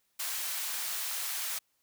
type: high-pass noise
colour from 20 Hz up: white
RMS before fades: -35 dBFS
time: 0.19-1.59 s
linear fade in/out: 10 ms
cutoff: 910 Hz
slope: 12 dB/octave
effects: white hiss -75 dBFS RMS until 1.82 s